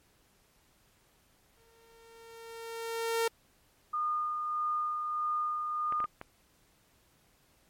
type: tone with exponential growth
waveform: sawtooth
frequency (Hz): 457.7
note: A#4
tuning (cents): -32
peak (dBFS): -22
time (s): 1.57-3.28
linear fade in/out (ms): 5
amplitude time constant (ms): 370
type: tone with tremolo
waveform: sine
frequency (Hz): 1220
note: D#6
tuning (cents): -34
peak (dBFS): -28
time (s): 3.93-6.06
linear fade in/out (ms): 10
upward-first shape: sine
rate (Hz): 1.6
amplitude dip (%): 35
type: clicks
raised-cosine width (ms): 0.5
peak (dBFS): -26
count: 4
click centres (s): 5.924 / 6.003 / 6.042 / 6.214
effects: pink hiss -67 dBFS RMS until 7.69 s + MP3 64 kbps